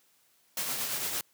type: noise with tremolo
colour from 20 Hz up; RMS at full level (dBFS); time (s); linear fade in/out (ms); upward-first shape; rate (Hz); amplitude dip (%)
white; -31; 0.57-1.21; 2; triangle; 8.8; 45
effects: white hiss -67 dBFS RMS until 1.33 s + high-pass 100 Hz 12 dB/octave